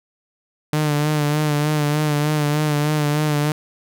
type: tone with vibrato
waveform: sawtooth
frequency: 149.7 Hz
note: D3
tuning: 33 cents sharp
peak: -13 dBFS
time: 0.73-3.52 s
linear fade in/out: 2 ms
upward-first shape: sine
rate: 3.3 Hz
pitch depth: 39 cents each way
effects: none